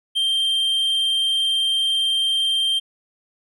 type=tone; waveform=triangle; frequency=3161 Hz; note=G7; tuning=14 cents sharp; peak=-16 dBFS; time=0.15-2.8 s; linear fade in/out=20 ms; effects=none